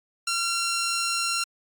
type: tone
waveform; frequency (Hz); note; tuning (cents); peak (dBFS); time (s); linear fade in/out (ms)
10% pulse; 1371; F6; -32; -16; 0.27-1.44; 5
effects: AAC 64 kbps